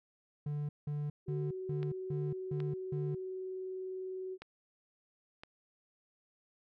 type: tone bursts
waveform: triangle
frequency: 147.2 Hz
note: D3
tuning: 4 cents sharp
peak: -32 dBFS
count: 7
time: 0.46-3.15 s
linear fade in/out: 5 ms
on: 230 ms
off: 180 ms
type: tone with vibrato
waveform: sine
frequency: 374.3 Hz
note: F#4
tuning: 20 cents sharp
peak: -38 dBFS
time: 1.26-4.38 s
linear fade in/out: 50 ms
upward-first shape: sine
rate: 20 Hz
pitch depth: 15 cents each way
type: clicks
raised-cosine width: 0.3 ms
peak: -31 dBFS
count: 4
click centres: 1.83 / 2.603 / 4.42 / 5.435 s
effects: none